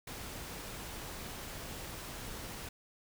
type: noise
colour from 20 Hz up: pink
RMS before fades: -44 dBFS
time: 0.07-2.69 s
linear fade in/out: 5 ms
effects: none